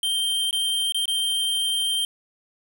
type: tone with dropouts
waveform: square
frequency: 3154 Hz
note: G7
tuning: 10 cents sharp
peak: -22 dBFS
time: 0.03-2.05 s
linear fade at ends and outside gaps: 2 ms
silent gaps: 0.51-0.528 / 0.922-0.945 / 1.056-1.079 s
effects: none